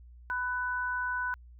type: tone pair together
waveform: sine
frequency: 997 / 1493.8 Hz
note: B5 / F#6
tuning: +16 / +16 cents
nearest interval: perfect fifth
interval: 700 cents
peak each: -34 / -31 dBFS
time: 0.3-1.34 s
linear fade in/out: 0 ms
effects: added 60 Hz sine -49 dBFS peak until 1.59 s